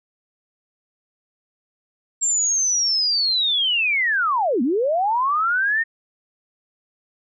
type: linear two-way sweep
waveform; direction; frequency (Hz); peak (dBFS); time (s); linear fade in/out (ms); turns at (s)
sine; down then up; 7459 to 222.9 to 1860; -17; 2.21-5.84; 20; 4.62
effects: none